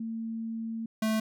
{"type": "tone pair in turn", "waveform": ["sine", "square"], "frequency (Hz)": [225.8, 218.9], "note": ["A3", "A3"], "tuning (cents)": [45, -9], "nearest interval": "minor second", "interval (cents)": 54, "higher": "first", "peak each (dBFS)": [-32, -26], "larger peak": "second", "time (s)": [[0, 0.86], [1.02, 1.2]], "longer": "first", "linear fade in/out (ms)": 5, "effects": []}